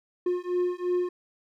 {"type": "beating tone pair", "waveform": "triangle", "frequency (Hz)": [356.2, 359.1], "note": ["F4", "F4"], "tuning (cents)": [34, 48], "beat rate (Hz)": 2.9, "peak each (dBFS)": -26, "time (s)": [0.26, 1.09], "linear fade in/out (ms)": 5, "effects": []}